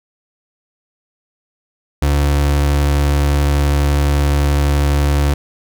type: tone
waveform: 35% pulse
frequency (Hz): 71.8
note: D2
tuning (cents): -39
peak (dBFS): -10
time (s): 2.02-5.34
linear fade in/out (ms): 5
effects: none